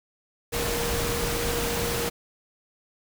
sine tone in noise, 471.2 Hz, A#4, 19 cents sharp, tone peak -30 dBFS, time 0.52-2.1 s, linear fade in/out 20 ms, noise pink, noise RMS -28 dBFS, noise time 0.52-2.1 s, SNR -5 dB, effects none

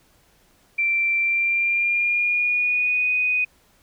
sine tone with pitch glide, 2350 to 2490 Hz, D7 to D#7, +1 to +1 cents, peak -18 dBFS, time 0.78-3.45 s, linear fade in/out 10 ms, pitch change +100 cents, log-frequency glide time 1.19-3.12 s, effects pink hiss -59 dBFS RMS until 3.82 s

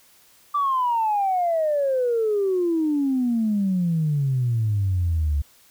sine exponential sweep, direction down, 1179 to 70.1 Hz, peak -18 dBFS, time 0.54-5.42 s, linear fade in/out 10 ms, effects tanh soft clip ceiling -14 dBFS + white hiss -55 dBFS RMS until 5.7 s

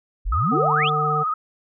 sine exponential sweep, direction up, 36.71 to 3675 Hz, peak -20 dBFS, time 0.25-0.9 s, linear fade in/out 20 ms
sine tone with vibrato, 1252 Hz, D#6, 10 cents sharp, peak -20 dBFS, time 0.32-1.34 s, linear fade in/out 5 ms, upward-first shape sine, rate 18 Hz, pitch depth 49 cents each way
harmonic tone, 150.7 Hz, D3, 45 cents sharp, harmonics 1 / 3 / 5, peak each -25 / -27 / -27 dBFS, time 0.51-1.24 s, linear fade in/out 20 ms
effects none

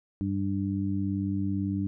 harmonic tone, 98 Hz, G2, in tune, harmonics 1 / 2 / 3, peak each -31 / -30 / -31 dBFS, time 0.21-1.87 s, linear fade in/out 0 ms, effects none

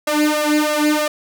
sawtooth tone with flanger, 300.9 Hz, D4, 42 cents sharp, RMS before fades -17 dBFS, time 0.07-1.08 s, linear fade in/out 5 ms, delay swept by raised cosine 1.5 to 2.9 ms, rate 3.1 Hz, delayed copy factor +0.8, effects none

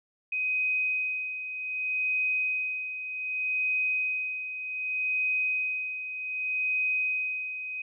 sine tone with tremolo, 2513 Hz, D#7, 17 cents sharp, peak -24 dBFS, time 0.32-7.82 s, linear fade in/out 5 ms, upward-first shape sine, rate 0.65 Hz, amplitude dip 65%, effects none

